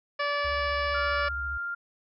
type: harmonic tone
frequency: 578 Hz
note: D5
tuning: 28 cents flat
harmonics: 1 / 2 / 3 / 4 / 5 / 6 / 7 / 8 / 9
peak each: -31 / -30 / -32 / -36 / -40 / -47 / -47 / -44 / -43 dBFS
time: 0.19-1.29 s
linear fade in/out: 10 ms
type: tone with vibrato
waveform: sine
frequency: 69.3 Hz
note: C#2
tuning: in tune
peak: -35 dBFS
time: 0.44-1.58 s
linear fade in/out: 10 ms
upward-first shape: triangle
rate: 15 Hz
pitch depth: 160 cents each way
type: tone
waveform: sine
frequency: 1396.9 Hz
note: F6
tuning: in tune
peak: -30 dBFS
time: 0.94-1.75 s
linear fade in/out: 10 ms
effects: none